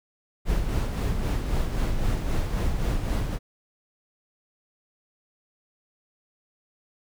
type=noise with tremolo; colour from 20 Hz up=brown; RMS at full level=-23 dBFS; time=0.45-3.39 s; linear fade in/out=50 ms; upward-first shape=sine; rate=3.8 Hz; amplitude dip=45%; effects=none